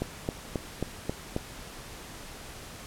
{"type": "click train", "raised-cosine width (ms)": 2, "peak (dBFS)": -15, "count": 6, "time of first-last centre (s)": [0.02, 1.364], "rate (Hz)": 3.72, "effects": ["pink hiss -44 dBFS RMS until 2.86 s", "low-pass 12000 Hz 12 dB/octave"]}